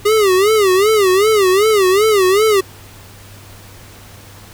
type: tone with vibrato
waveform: square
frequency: 402.3 Hz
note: G4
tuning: 45 cents sharp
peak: -10 dBFS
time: 0.05-2.61 s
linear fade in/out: 10 ms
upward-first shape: sine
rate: 2.6 Hz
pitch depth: 160 cents each way
effects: added 99 Hz sine -40 dBFS peak until 4.53 s + pink hiss -40 dBFS RMS until 4.53 s